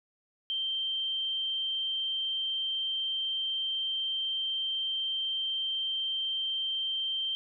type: tone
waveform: sine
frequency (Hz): 3138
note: G7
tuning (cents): +1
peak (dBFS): -29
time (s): 0.5-7.35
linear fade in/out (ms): 0
effects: none